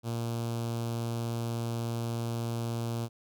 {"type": "tone with notch filter", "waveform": "sawtooth", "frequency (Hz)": 116.54, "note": "A#2", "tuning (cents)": 0, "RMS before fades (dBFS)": -33, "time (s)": [0.03, 3.09], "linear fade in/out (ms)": 50, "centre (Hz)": 1900, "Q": 1.1, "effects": []}